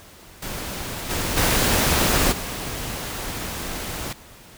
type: noise with level steps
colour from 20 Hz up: pink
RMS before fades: -31 / -25 / -19 / -30 dBFS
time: 0.42-4.13 s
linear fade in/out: 5 ms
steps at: 1.09 / 1.36 / 2.31 s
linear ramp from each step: 20 ms
effects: pink hiss -46 dBFS RMS until 4.57 s